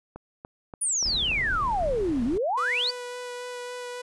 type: click train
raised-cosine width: 1 ms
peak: -25 dBFS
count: 5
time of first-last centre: 0.16-1.316 s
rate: 3.46 Hz
type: exponential two-way sweep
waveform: sine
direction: down then up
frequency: 9980 to 224.2 to 4846 Hz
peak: -23 dBFS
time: 0.81-2.91 s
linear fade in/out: 10 ms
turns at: 2.24 s
type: noise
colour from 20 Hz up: brown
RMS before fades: -35 dBFS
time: 1.05-2.38 s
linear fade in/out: 5 ms
type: tone with vibrato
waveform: sawtooth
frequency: 492.5 Hz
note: B4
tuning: 5 cents flat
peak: -30 dBFS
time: 2.57-4.02 s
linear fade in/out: 10 ms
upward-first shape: sine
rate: 3.6 Hz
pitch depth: 10 cents each way
effects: resampled to 24000 Hz